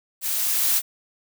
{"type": "noise with level ramp", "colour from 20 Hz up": "blue", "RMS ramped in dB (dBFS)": [-26, -19], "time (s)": [0.21, 0.82], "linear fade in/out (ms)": 50, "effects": []}